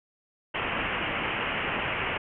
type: low-pass noise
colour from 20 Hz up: white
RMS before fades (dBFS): -30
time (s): 0.54-2.18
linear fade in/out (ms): 10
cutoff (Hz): 3000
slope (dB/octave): 96
effects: none